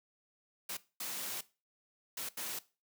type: noise bursts at uneven times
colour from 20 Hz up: white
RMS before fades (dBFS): -40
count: 4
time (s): 0.69-0.77 / 1-1.41 / 2.17-2.29 / 2.37-2.59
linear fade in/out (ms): 5
effects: noise-tail reverb RT60 0.3 s tail -18 dB re dry + high-pass 150 Hz 12 dB/octave